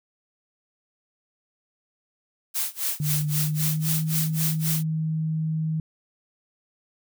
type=noise with tremolo; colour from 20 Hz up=blue; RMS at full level=-25 dBFS; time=2.54-4.84 s; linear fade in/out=20 ms; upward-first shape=sine; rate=3.8 Hz; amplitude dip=95%
type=tone with pitch glide; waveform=sine; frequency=150 to 158.19 Hz; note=D3 to D#3; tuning=+37 to +29 cents; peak=-23 dBFS; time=3-5.8 s; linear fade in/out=2 ms; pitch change=+92 cents; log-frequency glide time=3.31-3.96 s
effects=none